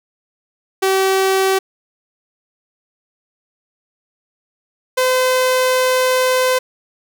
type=tone pair in turn; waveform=sawtooth; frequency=383.3 / 511.6 Hz; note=G4 / C5; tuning=-39 / -39 cents; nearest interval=perfect fourth; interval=500 cents; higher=second; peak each=-9 dBFS; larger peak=neither; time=0.82-1.59 / 4.97-6.59 s; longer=second; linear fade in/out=10 ms; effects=none